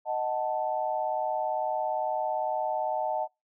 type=chord; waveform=sine; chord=D# diminished; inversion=none; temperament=equal; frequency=622.3 / 740 / 880 Hz; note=D#5 / F#5 / A5; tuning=0 / 0 / 0 cents; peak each=-31 dBFS; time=0.05-3.28 s; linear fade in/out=50 ms; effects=noise-tail reverb RT60 0.2 s tail -25 dB re dry